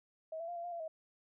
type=tone with pitch steps; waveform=sine; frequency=639 / 669 / 698 / 683 / 702 / 681 / 638 Hz; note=D#5 / E5 / F5 / F5 / F5 / F5 / D#5; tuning=+46 / +25 / -1 / -39 / +9 / -44 / +43 cents; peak=-39 dBFS; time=0.32-0.88 s; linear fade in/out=5 ms; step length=80 ms; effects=none